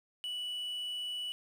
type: tone with quantisation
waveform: triangle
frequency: 2955 Hz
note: F#7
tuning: 3 cents flat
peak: -34 dBFS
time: 0.24-1.32 s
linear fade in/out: 0 ms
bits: 10
effects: none